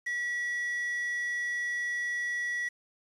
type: tone with quantisation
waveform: triangle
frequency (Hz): 1936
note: B6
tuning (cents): -35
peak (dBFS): -28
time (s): 0.06-2.69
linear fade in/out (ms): 10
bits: 8
effects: low-pass 9000 Hz 12 dB/octave